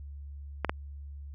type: clicks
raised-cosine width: 0.5 ms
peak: -12 dBFS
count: 2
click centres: 0.647 / 0.695 s
effects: added 71 Hz sine -40 dBFS peak until 1.34 s